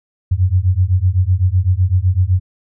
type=beating tone pair; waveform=sine; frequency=88.3 / 96.2 Hz; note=F2 / G2; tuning=+20 / -32 cents; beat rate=7.9 Hz; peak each=-14 dBFS; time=0.31-2.4 s; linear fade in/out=10 ms; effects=none